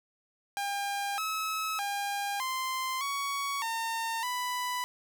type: tone with pitch steps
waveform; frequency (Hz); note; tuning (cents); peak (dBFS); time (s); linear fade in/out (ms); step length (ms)
sawtooth; 803 / 1291 / 806 / 1041 / 1120 / 910 / 992; G5 / E6 / G5 / C6 / C#6 / A#5 / B5; +41 / -37 / +48 / -9 / +18 / -42 / +7; -27; 0.57-4.84; 0; 610
effects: none